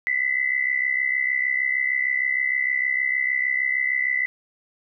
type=tone pair together; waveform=sine; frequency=1975.5 / 2042 Hz; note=B6 / C7; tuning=0 / -43 cents; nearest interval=minor second; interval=57 cents; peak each=-23 dBFS; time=0.07-4.26 s; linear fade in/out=0 ms; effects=none